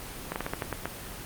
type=slowing click train; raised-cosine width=0.5 ms; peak=-14 dBFS; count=8; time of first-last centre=0.32-0.856 s; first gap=39 ms; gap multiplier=1.22; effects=pink hiss -40 dBFS RMS until 1.25 s + Opus 24 kbps

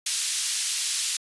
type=band-pass noise; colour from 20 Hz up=white; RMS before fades=-27 dBFS; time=0.06-1.17 s; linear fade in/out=5 ms; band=3100 to 9400 Hz; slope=12 dB/octave; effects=resampled to 24000 Hz

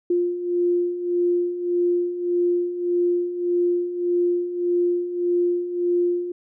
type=beating tone pair; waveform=sine; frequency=350 / 351.7 Hz; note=F4 / F4; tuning=+4 / +12 cents; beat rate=1.7 Hz; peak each=-26 / -20 dBFS; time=0.1-6.32 s; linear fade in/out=5 ms; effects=none

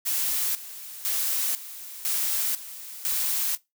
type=noise with tremolo; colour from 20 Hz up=blue; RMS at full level=-26 dBFS; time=0.05-3.58 s; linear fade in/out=20 ms; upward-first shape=square; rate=1 Hz; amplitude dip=80%; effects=noise-tail reverb RT60 0.2 s tail -21 dB re dry

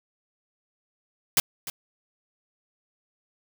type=noise with echo; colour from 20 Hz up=white; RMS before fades=-19 dBFS; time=1.37-1.4 s; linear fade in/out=2 ms; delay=300 ms; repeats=1; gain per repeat=-15 dB; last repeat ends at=1.7 s; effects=none

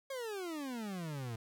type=exponential sweep; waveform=40% pulse; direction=down; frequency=554.4 to 110 Hz; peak=-38 dBFS; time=0.1-1.36 s; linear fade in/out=5 ms; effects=none

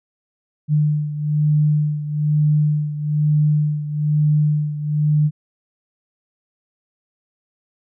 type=beating tone pair; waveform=sine; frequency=150 / 151.1 Hz; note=D3 / D3; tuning=+37 / +50 cents; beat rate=1.1 Hz; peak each=-16 / -21 dBFS; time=0.68-5.31 s; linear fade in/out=50 ms; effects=none

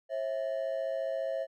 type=ring-modulated tone; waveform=triangle; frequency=597 Hz; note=D5; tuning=28 cents sharp; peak=-25 dBFS; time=0.09-1.47 s; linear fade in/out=50 ms; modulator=57.3 Hz; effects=tanh soft clip ceiling -22 dBFS

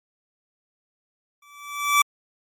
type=tone with exponential growth; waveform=25% pulse; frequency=1158 Hz; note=D6; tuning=25 cents flat; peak=-9 dBFS; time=1.42-2.02 s; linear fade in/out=5 ms; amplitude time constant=130 ms; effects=MP3 64 kbps

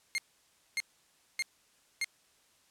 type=tone bursts; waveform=sawtooth; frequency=2126 Hz; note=C7; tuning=27 cents sharp; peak=-26 dBFS; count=4; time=0.15-2.044 s; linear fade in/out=0 ms; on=31 ms; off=590 ms; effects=white hiss -67 dBFS RMS until 2.7 s + low-pass 10000 Hz 12 dB/octave

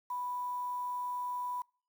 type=tone with quantisation; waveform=sine; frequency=987.8 Hz; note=B5; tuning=in tune; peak=-34 dBFS; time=0.1-1.62 s; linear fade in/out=5 ms; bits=9; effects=noise-tail reverb RT60 0.4 s tail -25 dB re dry

